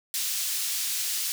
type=high-pass noise; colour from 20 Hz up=pink; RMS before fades=-29 dBFS; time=0.14-1.32 s; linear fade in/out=0 ms; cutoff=4200 Hz; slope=12 dB/octave; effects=none